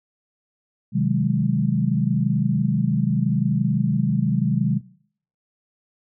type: chord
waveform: sine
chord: Ab dominant seventh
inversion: first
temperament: just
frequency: 129.78 / 155.74 / 186.89 / 207.7 Hz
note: C3 / Eb3 / Gb3 / Ab3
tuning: -14 / +2 / +18 / 0 cents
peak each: -23 dBFS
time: 0.92-4.81 s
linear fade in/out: 50 ms
effects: noise-tail reverb RT60 0.6 s tail -21 dB re dry